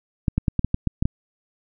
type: clicks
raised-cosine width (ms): 5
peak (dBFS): -7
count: 9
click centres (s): 0.282 / 0.38 / 0.482 / 0.593 / 0.646 / 0.744 / 0.873 / 1.025 / 1.055
effects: none